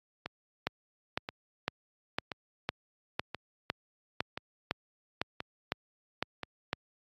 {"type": "two click trains", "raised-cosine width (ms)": 0.3, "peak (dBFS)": [-20, -13], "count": [7, 13], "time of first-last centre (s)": [[0.26, 6.433], [0.67, 6.731]], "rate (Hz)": [0.972, 1.98], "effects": ["high-pass 80 Hz 12 dB/octave", "AAC 32 kbps"]}